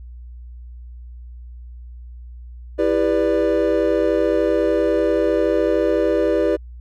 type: chord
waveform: triangle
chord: E minor seventh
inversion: none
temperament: equal with one note detuned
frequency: 329.6 / 399.8 / 493.9 / 587.3 Hz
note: E4 / G4 / B4 / D5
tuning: 0 / +34 / 0 / 0 cents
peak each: -19 dBFS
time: 2.78-6.57 s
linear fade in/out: 20 ms
effects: added 60 Hz sine -34 dBFS peak until 6.8 s